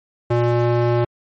square tone with band-pass filter, 119.4 Hz, A#2, 42 cents sharp, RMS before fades -17 dBFS, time 0.3-1.05 s, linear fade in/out 10 ms, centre 470 Hz, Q 0.73, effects MP3 32 kbps

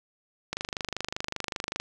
click train, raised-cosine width 0.2 ms, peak -13 dBFS, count 33, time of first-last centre 0.53-1.8 s, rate 25.2 Hz, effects none

